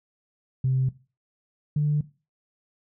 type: tone pair in turn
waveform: sine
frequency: 130.81 / 148.5 Hz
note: C3 / D3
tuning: 0 / +20 cents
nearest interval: major second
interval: 220 cents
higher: second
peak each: -19 dBFS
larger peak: neither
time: 0.64-0.89 / 1.76-2.01 s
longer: neither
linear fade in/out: 5 ms
effects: noise-tail reverb RT60 0.3 s tail -17 dB re dry + tanh soft clip ceiling -15 dBFS